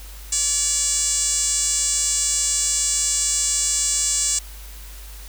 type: tone with band-pass filter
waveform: 5% pulse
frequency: 573 Hz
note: D5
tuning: 43 cents flat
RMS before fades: -21 dBFS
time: 0.32-4.39 s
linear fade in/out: 5 ms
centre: 7700 Hz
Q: 4.6
effects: added 50 Hz sine -36 dBFS peak until 5.28 s + white hiss -43 dBFS RMS until 5.28 s